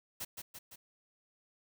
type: noise with echo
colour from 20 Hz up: white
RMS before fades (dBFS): -40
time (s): 0.2-0.25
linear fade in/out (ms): 10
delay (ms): 170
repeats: 3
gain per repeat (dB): -4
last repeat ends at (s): 0.76
effects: none